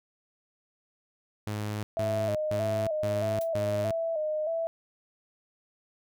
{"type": "tone bursts", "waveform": "sawtooth", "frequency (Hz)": 105.3, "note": "G#2", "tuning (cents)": 24, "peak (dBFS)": -27, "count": 5, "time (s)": [1.47, 3.91], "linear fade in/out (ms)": 0, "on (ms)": 360, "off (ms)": 160}
{"type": "tone with vibrato", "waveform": "sine", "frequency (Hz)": 637, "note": "D#5", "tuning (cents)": 41, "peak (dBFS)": -27, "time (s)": [1.97, 4.67], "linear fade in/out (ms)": 0, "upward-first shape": "square", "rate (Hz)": 1.6, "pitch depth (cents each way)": 62}
{"type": "noise with exponential decay", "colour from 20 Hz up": "blue", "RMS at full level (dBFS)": -39, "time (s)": [3.41, 3.51], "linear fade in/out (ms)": 1, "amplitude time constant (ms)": 20}
{"effects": []}